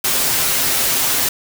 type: noise with comb filter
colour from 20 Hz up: white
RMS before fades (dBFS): -17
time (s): 0.04-1.29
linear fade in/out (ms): 5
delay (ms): 7.6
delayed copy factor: +0.5
effects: none